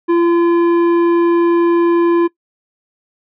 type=tone with tanh clipping; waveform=sine; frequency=341.4 Hz; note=F4; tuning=39 cents flat; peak=-11 dBFS; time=0.08-2.28 s; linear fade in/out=20 ms; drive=11 dB; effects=noise-tail reverb RT60 0.1 s tail -21 dB re dry